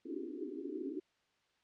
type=band-pass noise; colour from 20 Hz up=pink; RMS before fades=-42 dBFS; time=0.05-1 s; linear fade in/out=10 ms; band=260 to 410 Hz; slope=96 dB/octave; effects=white hiss -75 dBFS RMS until 1.63 s + low-pass 4000 Hz 12 dB/octave